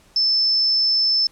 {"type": "tone", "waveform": "sine", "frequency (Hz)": 5274, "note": "E8", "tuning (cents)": 0, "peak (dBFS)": -15, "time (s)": [0.16, 1.27], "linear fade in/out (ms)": 2, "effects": ["pink hiss -54 dBFS RMS until 1.31 s", "low-pass 11000 Hz 12 dB/octave"]}